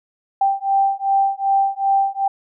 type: beating tone pair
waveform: sine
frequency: 784 / 786.6 Hz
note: G5 / G5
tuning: 0 / +6 cents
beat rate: 2.6 Hz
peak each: -18 dBFS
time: 0.41-2.28 s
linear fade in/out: 5 ms
effects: none